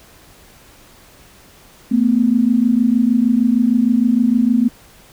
sine tone pair together, 224.5 / 251 Hz, A3 / B3, +35 / +28 cents, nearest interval major second, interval 193 cents, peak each -14 dBFS, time 1.91-4.69 s, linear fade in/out 10 ms, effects pink hiss -46 dBFS RMS until 5.12 s

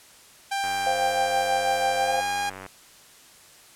sawtooth tone with pitch glide, 791 to 812.3 Hz, G5 to G#5, +15 to -39 cents, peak -21 dBFS, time 0.51-2.5 s, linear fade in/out 10 ms, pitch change +46 cents, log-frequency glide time 2-2.18 s
click train, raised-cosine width 0.5 ms, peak -23 dBFS, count 193, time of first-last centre 0.64-2.663 s, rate 94.9 Hz
sine chord, C suspended fourth, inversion none, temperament just, 523.3 / 697.7 / 784.9 Hz, C5 / F5 / G5, 0 / -2 / +2 cents, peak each -28 dBFS, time 0.86-2.21 s, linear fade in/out 10 ms
effects white hiss -51 dBFS RMS until 3.75 s + low-pass 11000 Hz 12 dB/octave

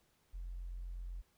sine tone, 44 Hz, F1, 14 cents sharp, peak -40 dBFS, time 0.33-1.22 s, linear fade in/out 20 ms, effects tanh soft clip ceiling -37 dBFS + pink hiss -74 dBFS RMS until 1.37 s

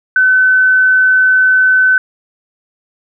sine tone, 1516 Hz, F#6, 42 cents sharp, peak -6 dBFS, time 0.16-1.98 s, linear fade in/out 2 ms, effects none

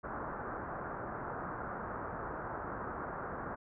white low-pass noise, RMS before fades -41 dBFS, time 0.03-3.56 s, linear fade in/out 20 ms, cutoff 1500 Hz, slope 48 dB/octave, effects none

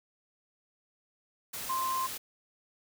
sine tone in noise, 1046.5 Hz, C6, in tune, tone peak -29 dBFS, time 1.69-2.07 s, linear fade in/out 10 ms, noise white, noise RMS -39 dBFS, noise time 1.53-2.18 s, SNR +7 dB, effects none

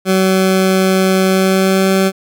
20% pulse tone with pitch glide, 189 to 191.42 Hz, F#3 to G3, +37 to -41 cents, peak -5 dBFS, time 0.05-2.12 s, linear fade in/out 50 ms, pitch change +22 cents, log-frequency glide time 1.25-1.89 s, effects none

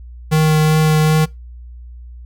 square tone with vibrato, 155.56 Hz, D#3, in tune, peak -11 dBFS, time 0.31-1.26 s, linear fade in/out 20 ms, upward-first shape triangle, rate 2.6 Hz, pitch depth 12 cents each way, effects noise-tail reverb RT60 0.2 s tail -22 dB re dry + added 60 Hz sine -32 dBFS peak until 2.25 s

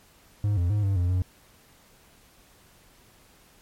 triangle tone with pitch steps, 103.4 / 87.2 / 104.4 / 98.1 / 88.4 / 91.5 Hz, G#2 / F2 / G#2 / G2 / F2 / F#2, -7 / -2 / +10 / +2 / +22 / -19 cents, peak -19 dBFS, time 0.44-1.22 s, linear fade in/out 0 ms, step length 130 ms, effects pink hiss -57 dBFS RMS until 3.61 s + MP3 64 kbps

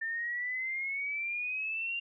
sine exponential sweep, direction up, 1789 to 2794 Hz, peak -32 dBFS, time 0.01-2 s, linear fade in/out 10 ms, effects none

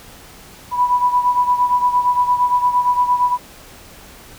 sine beating tone pair, 984 / 992.7 Hz, B5 / B5, -7 / +9 cents, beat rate 8.7 Hz, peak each -14 / -19 dBFS, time 0.71-3.38 s, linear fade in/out 50 ms, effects pink hiss -41 dBFS RMS until 4.38 s

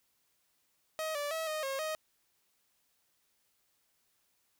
sawtooth tone with pitch steps, 631 / 581 / 644 / 620 / 541 / 626 Hz, D#5 / D5 / E5 / D#5 / C#5 / D#5, +24 / -19 / -41 / -6 / -42 / +10 cents, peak -30 dBFS, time 0.99-1.95 s, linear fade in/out 0 ms, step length 160 ms, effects white hiss -75 dBFS RMS until 4.59 s

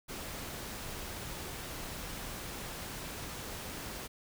pink noise, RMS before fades -42 dBFS, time 0.08-4.08 s, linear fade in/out 20 ms, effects none

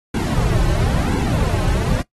brown noise with flanger, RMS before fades -18 dBFS, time 0.14-2.02 s, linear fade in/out 5 ms, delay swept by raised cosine 1.6 to 4.3 ms, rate 0.98 Hz, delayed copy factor -0.75, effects noise-tail reverb RT60 0.1 s tail -19 dB re dry + AAC 32 kbps

